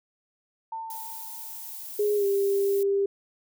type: tone with exponential decay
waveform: sine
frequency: 898 Hz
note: A5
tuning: 35 cents sharp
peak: -30 dBFS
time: 0.72-2.06 s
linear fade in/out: 5 ms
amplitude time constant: 290 ms
type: noise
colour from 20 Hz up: violet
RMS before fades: -39 dBFS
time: 0.9-2.83 s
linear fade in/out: 2 ms
type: tone with pitch glide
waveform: sine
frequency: 415.5 to 397 Hz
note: G#4 to G4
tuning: +1 to +22 cents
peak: -21 dBFS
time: 1.99-3.06 s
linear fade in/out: 5 ms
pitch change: -79 cents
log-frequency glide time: 2.16-2.25 s
effects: none